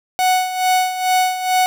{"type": "tone with tremolo", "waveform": "45% pulse", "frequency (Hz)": 740, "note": "F#5", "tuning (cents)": 0, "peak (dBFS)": -12, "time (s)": [0.19, 1.66], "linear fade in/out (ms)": 0, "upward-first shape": "sine", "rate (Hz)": 2.3, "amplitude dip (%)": 70, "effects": []}